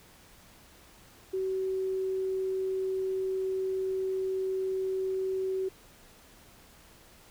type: tone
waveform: sine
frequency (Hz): 379.1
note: F#4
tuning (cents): +42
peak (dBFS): -28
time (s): 1.33-5.69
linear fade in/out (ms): 10
effects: pink hiss -56 dBFS RMS until 7.3 s